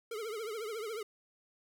square tone with vibrato, 438.4 Hz, A4, 6 cents flat, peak -38 dBFS, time 0.11-1.03 s, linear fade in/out 5 ms, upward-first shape triangle, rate 14 Hz, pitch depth 140 cents each way, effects none

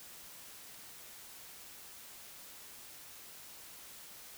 silence, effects white hiss -52 dBFS RMS until 4.37 s

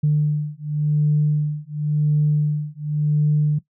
sine beating tone pair, 149.3 / 150.22 Hz, D3 / D3, +29 / +39 cents, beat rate 0.92 Hz, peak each -19 dBFS, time 0.03-3.59 s, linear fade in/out 10 ms, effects noise-tail reverb RT60 0.1 s tail -17 dB re dry + tanh soft clip ceiling -9 dBFS

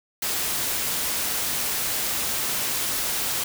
white noise, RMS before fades -26 dBFS, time 0.22-3.44 s, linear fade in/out 5 ms, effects none

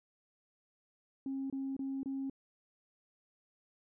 sine tone bursts, 270.1 Hz, C#4, 45 cents flat, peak -34 dBFS, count 4, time 1.26-2.298 s, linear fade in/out 2 ms, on 240 ms, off 26 ms, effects tanh soft clip ceiling -31 dBFS

